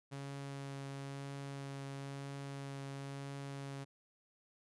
sawtooth tone with vibrato, 138.59 Hz, C#3, in tune, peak -39 dBFS, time 0.11-3.85 s, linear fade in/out 20 ms, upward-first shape triangle, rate 1 Hz, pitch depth 12 cents each way, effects resampled to 24000 Hz

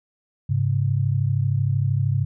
sine tone pair together, 103.03 / 136 Hz, G#2 / C#3, -13 / -33 cents, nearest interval perfect fourth, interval 480 cents, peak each -21 dBFS, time 0.49-2.25 s, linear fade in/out 10 ms, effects none

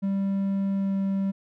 triangle tone with pitch glide, 196 to 194.87 Hz, G3 to G3, 0 to -10 cents, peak -21 dBFS, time 0.02-1.32 s, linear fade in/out 20 ms, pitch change -10 cents, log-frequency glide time 0.75-0.96 s, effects none

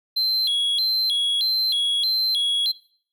triangle tone with vibrato, 3700 Hz, A#7, 14 cents flat, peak -18 dBFS, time 0.16-2.72 s, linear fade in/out 10 ms, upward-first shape square, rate 1.6 Hz, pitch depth 180 cents each way, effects noise-tail reverb RT60 0.6 s tail -22 dB re dry

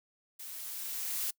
blue noise with level ramp, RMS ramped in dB -45 to -33 dBFS, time 0.39-1.31 s, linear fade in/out 10 ms, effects noise-tail reverb RT60 0.1 s tail -24 dB re dry

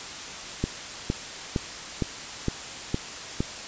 click train, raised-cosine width 3 ms, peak -11 dBFS, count 7, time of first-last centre 0.64-3.405 s, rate 2.17 Hz, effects white hiss -37 dBFS RMS until 3.67 s + resampled to 16000 Hz

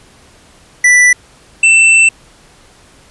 square tone pair in turn, 1975.5 / 2673 Hz, B6 / E7, 0 / +23 cents, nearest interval perfect fourth, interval 523 cents, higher second, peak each -5 dBFS, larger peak neither, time 0.84-1.13 / 1.63-2.09 s, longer second, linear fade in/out 5 ms, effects pink hiss -44 dBFS RMS until 3.1 s + resampled to 24000 Hz

